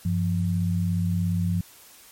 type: tone pair together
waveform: sine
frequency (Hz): 96.23 / 173.4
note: G2 / F3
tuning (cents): -32 / -12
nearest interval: minor seventh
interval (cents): 1020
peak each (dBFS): -24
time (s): 0.05-1.61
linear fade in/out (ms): 5
effects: white hiss -50 dBFS RMS until 2.11 s + MP3 64 kbps